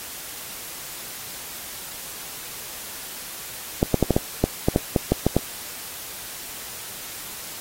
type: clicks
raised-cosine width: 2 ms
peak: -3 dBFS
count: 12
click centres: 3.829 / 3.943 / 4.027 / 4.107 / 4.165 / 4.44 / 4.685 / 4.761 / 4.962 / 5.12 / 5.266 / 5.366 s
effects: white hiss -36 dBFS RMS until 7.6 s + AAC 48 kbps